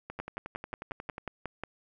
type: two click trains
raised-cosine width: 0.5 ms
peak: -20 / -24 dBFS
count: 9 / 13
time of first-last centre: 0.2-1.636 / 0.1-1.181 s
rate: 5.57 / 11.1 Hz
effects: none